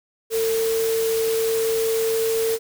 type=tone in noise; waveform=sine; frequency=450.1 Hz; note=A4; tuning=39 cents sharp; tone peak=-19 dBFS; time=0.3-2.59 s; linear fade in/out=50 ms; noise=white; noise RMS=-30 dBFS; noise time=0.3-2.59 s; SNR=+8 dB; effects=none